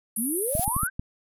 pink band-pass noise, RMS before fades -30 dBFS, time 0.16-0.87 s, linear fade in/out 5 ms, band 9600 to 12000 Hz, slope 96 dB/octave
sine exponential sweep, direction up, 205.3 to 1609 Hz, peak -27 dBFS, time 0.17-0.9 s, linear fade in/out 20 ms
blue noise with exponential growth, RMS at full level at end -32 dBFS, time 0.29-0.65 s, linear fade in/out 5 ms, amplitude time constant 78 ms
clicks, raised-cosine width 5 ms, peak -17 dBFS, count 6, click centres 0.552 / 0.595 / 0.679 / 0.765 / 0.833 / 0.995 s
effects none

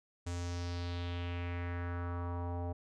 square tone with low-pass filter sweep, 87.31 Hz, F2, in tune, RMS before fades -38 dBFS, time 0.26-2.73 s, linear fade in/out 10 ms, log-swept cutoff 7700 to 710 Hz, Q 2.7, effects none

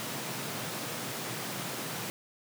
pink high-pass noise, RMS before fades -37 dBFS, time 0-2.1 s, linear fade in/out 0 ms, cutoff 110 Hz, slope 96 dB/octave, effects none

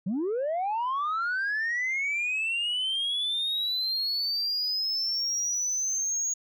sine linear sweep, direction up, 168.1 to 6690 Hz, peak -24 dBFS, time 0.06-6.34 s, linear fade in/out 10 ms, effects tanh soft clip ceiling -24 dBFS

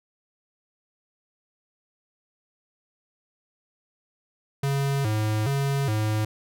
square tone with vibrato, 122.3 Hz, B2, 16 cents flat, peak -23 dBFS, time 4.63-6.25 s, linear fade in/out 5 ms, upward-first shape square, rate 1.2 Hz, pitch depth 220 cents each way, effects none

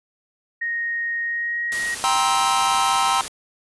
sine tone with pitch glide, 1865 to 1887.8 Hz, A#6 to A#6, 0 to +21 cents, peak -22 dBFS, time 0.61-1.95 s, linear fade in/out 10 ms, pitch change +21 cents, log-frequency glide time 1.23-1.61 s
white noise, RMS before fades -30 dBFS, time 1.72-3.28 s, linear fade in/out 0 ms
45% pulse chord, C dominant seventh, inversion second, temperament just, 784.9 / 941.9 / 1046.5 / 1308.1 Hz, G5 / Bb5 / C6 / E6, +2 / +18 / 0 / -14 cents, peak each -23 dBFS, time 2.04-3.21 s, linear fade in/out 0 ms
effects resampled to 24000 Hz

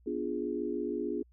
sine chord, B diminished seventh, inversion none, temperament equal, 246.9 / 293.7 / 349.2 / 415.3 Hz, B3 / D4 / F4 / Ab4, 0 / 0 / 0 / 0 cents, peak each -38 / -37 / -36 / -36 dBFS, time 0.06-1.23 s, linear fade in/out 10 ms, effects added 60 Hz sine -59 dBFS peak until 1.32 s

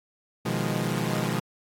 sawtooth chord, F half-diminished seventh, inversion second, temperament equal with one note detuned, 123.47 / 155.56 / 174.61 / 206.7 Hz, Cb3 / Eb3 / F3 / Ab3, 0 / 0 / 0 / -8 cents, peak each -27 dBFS, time 0.45-1.4 s, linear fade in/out 10 ms, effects AAC 48 kbps

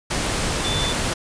sine tone in noise, 3520 Hz, A7, in tune, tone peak -25 dBFS, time 0.64-0.93 s, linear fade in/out 10 ms, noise pink, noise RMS -23 dBFS, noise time 0.1-1.14 s, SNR -5 dB, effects resampled to 22050 Hz

